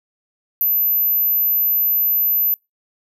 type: tone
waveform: sine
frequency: 12080 Hz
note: F#9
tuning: 35 cents sharp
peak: -14 dBFS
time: 0.61-2.54 s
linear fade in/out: 0 ms
effects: noise-tail reverb RT60 0.2 s tail -26 dB re dry